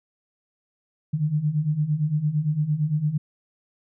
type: beating tone pair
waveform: sine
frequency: 145.8 / 154.6 Hz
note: D3 / D#3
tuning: -12 / -11 cents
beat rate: 8.8 Hz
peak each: -26 / -22 dBFS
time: 1.13-3.18 s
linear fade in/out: 10 ms
effects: none